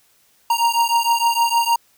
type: beating tone pair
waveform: square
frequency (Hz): 929 / 935.5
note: A#5 / A#5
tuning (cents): -6 / +6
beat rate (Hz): 6.5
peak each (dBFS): -19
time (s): 0.5-1.76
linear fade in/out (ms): 5
effects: white hiss -58 dBFS RMS until 1.97 s